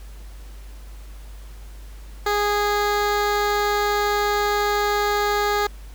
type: tone with notch filter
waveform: 15% pulse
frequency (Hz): 412.8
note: G#4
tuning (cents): -10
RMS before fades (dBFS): -21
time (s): 2.26-5.67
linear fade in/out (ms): 5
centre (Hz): 9400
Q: 1
effects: added 50 Hz sine -36 dBFS peak until 5.94 s + pink hiss -50 dBFS RMS until 5.94 s